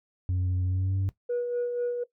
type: tone with pitch glide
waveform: sine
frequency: 91.3 to 96.17 Hz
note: F#2 to G2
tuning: -23 to -33 cents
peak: -22 dBFS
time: 0.29-1.09 s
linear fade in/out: 0 ms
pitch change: +90 cents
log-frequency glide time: 0.65-0.96 s
type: tone with tremolo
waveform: sine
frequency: 484.5 Hz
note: B4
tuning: 33 cents flat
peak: -23 dBFS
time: 1.29-2.04 s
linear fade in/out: 10 ms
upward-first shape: sine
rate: 4.1 Hz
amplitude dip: 45%
effects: noise-tail reverb RT60 0.1 s tail -17 dB re dry + tanh soft clip ceiling -23 dBFS